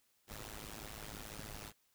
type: noise with amplitude modulation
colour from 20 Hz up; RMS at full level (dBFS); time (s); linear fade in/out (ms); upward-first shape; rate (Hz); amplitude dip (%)
pink; -44; 0.27-1.73; 50; sine; 106; 95
effects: white hiss -75 dBFS RMS until 1.94 s